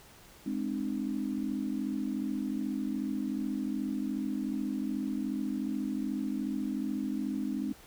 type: chord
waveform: sine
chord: Ab major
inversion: none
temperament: equal with one note detuned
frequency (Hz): 207.7 / 261.6 / 304.2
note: Ab3 / C4 / Eb4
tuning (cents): 0 / 0 / -39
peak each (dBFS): -35 / -34 / -36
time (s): 0.46-7.73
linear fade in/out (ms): 5
effects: pink hiss -55 dBFS RMS until 7.86 s